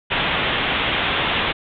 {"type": "low-pass noise", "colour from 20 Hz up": "white", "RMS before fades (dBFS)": -21, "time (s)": [0.1, 1.53], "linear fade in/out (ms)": 20, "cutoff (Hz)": 3600, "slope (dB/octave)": 96, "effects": []}